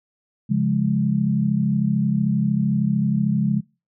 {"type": "chord", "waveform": "sine", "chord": "Db major", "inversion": "none", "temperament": "equal", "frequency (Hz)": [138.59, 174.61, 207.7], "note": ["Db3", "F3", "Ab3"], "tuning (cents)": [0, 0, 0], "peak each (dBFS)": [-22, -23, -20], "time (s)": [0.49, 3.61], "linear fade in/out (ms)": 20, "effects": ["noise-tail reverb RT60 0.3 s tail -24 dB re dry"]}